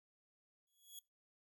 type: tone with exponential growth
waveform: 10% pulse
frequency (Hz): 3348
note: G#7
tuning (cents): +13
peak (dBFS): -40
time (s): 0.67-0.99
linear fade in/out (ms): 2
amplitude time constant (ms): 69
effects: noise-tail reverb RT60 0.2 s tail -20 dB re dry